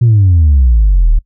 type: exponential sweep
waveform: sine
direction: down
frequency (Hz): 123.47 to 35.67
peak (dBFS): -3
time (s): 0.01-1.19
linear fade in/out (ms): 10
effects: noise-tail reverb RT60 0.1 s tail -21 dB re dry + tanh soft clip ceiling -2 dBFS